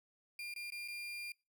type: tone with dropouts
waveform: 35% pulse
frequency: 2400 Hz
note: D7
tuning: 37 cents sharp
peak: -40 dBFS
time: 0.39-1.32 s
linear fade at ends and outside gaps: 2 ms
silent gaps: 0.539-0.561 / 0.703-0.721 / 0.878-0.883 s
effects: noise-tail reverb RT60 0.3 s tail -25 dB re dry